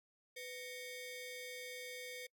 sawtooth ring-modulated tone, 1363 Hz, F6, 43 cents flat, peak -39 dBFS, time 0.36-2.27 s, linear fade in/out 10 ms, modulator 863 Hz, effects noise-tail reverb RT60 0.1 s tail -25 dB re dry

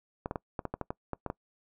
clicks, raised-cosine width 1 ms, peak -19 dBFS, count 11, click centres 0.259 / 0.311 / 0.358 / 0.592 / 0.653 / 0.74 / 0.813 / 0.905 / 1.133 / 1.263 / 1.301 s, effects noise-tail reverb RT60 0.1 s tail -23 dB re dry

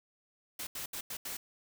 white noise bursts at uneven times, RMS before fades -40 dBFS, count 5, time 0.59-0.67 / 0.75-0.86 / 0.93-1.01 / 1.1-1.17 / 1.25-1.37 s, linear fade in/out 5 ms, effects none

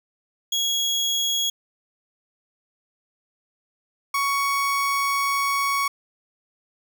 30% pulse tone pair in turn, 3322 / 1115.7 Hz, G#7 / C#6, 0 / +11 cents, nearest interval octave + perfect fifth, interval 1889 cents, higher first, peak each -18 dBFS, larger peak neither, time 0.52-1.5 / 4.14-5.88 s, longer second, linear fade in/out 5 ms, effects none

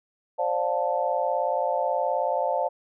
sine chord, D minor seventh, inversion third, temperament just, 528.6 / 587.3 / 704.8 / 881 Hz, C5 / D5 / F5 / A5, +18 / 0 / +16 / +2 cents, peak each -28 dBFS, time 0.38-2.69 s, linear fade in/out 20 ms, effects none

